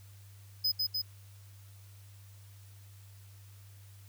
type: tone with echo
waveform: square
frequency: 5030 Hz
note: D#8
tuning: 18 cents sharp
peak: -27 dBFS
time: 0.64-0.72 s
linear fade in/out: 10 ms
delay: 150 ms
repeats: 2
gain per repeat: -2 dB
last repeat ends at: 1.02 s
effects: added 99 Hz sine -51 dBFS peak until 4.08 s + white hiss -62 dBFS RMS until 4.08 s